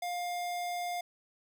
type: tone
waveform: square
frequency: 706 Hz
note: F5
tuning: 19 cents sharp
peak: -34 dBFS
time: 0.02-1.01 s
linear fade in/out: 5 ms
effects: none